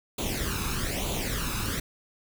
pink noise with flanger, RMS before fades -30 dBFS, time 0.18-1.8 s, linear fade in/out 5 ms, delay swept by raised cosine 0.28 to 0.8 ms, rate 1.1 Hz, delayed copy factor +0.7, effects none

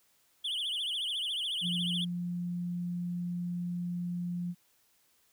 triangle tone with vibrato, 3181 Hz, G7, 25 cents sharp, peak -30 dBFS, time 0.44-2.05 s, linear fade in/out 10 ms, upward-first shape triangle, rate 14 Hz, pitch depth 210 cents each way
sine tone, 175.6 Hz, F3, 10 cents sharp, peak -32 dBFS, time 1.61-4.55 s, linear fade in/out 50 ms
effects white hiss -69 dBFS RMS until 5.32 s

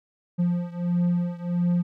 triangle beating tone pair, 174.61 / 176.11 Hz, F3 / F3, 0 / +15 cents, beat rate 1.5 Hz, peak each -22 / -24 dBFS, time 0.38-1.83 s, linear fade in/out 20 ms, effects none

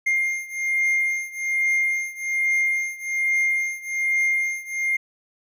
triangle beating tone pair, 2115 / 2116.2 Hz, C7 / C7, +18 / +19 cents, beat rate 1.2 Hz, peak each -21 / -23 dBFS, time 0.06-4.97 s, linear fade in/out 10 ms, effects none

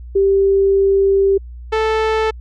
sine / sawtooth tone pair in turn, 392 / 439.2 Hz, G4 / A4, 0 / -3 cents, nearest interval major second, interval 197 cents, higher second, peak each -10 dBFS, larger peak neither, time 0.15-1.38 / 1.72-2.31 s, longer first, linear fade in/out 10 ms, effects added 60 Hz sine -30 dBFS peak until 2.4 s + low-pass 3000 Hz 12 dB/octave

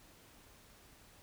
silence, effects pink hiss -61 dBFS RMS until 1.22 s

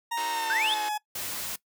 40% pulse tone with pitch glide, 932.3 to 845.1 Hz, A#5 to G#5, 0 to +30 cents, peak -27 dBFS, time 0.11-0.98 s, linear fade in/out 10 ms, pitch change -170 cents, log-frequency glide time 0.29-0.83 s
5% pulse chord, D# diminished seventh, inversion none, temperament equal, 311.1 / 370 / 440 / 523.3 Hz, D#4 / F#4 / A4 / C5, 0 / 0 / 0 / 0 cents, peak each -30 dBFS, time 0.17-0.89 s, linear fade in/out 5 ms
triangle exponential sweep, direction up, 1480 to 3679 Hz, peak -23 dBFS, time 0.5-0.74 s, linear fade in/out 0 ms
white noise, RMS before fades -34 dBFS, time 1.15-1.56 s, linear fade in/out 5 ms
effects noise-tail reverb RT60 0.1 s tail -20 dB re dry

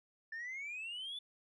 sine exponential sweep, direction up, 1760 to 3520 Hz, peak -39 dBFS, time 0.32-1.19 s, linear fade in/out 5 ms, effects tanh soft clip ceiling -39 dBFS

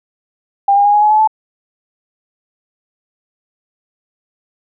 sine tone with pitch steps, 798 / 809.6 / 821.4 / 833.3 / 845.5 / 857.7 / 870.2 Hz, G5 / G#5 / G#5 / G#5 / G#5 / A5 / A5, +31 / -44 / -19 / +6 / +31 / -44 / -19 cents, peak -7 dBFS, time 0.68-1.275 s, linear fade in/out 5 ms, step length 85 ms, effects none

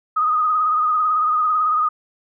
sine tone with vibrato, 1244.5 Hz, D#6, in tune, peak -15 dBFS, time 0.16-1.89 s, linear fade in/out 10 ms, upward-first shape sine, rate 18 Hz, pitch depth 45 cents each way, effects none

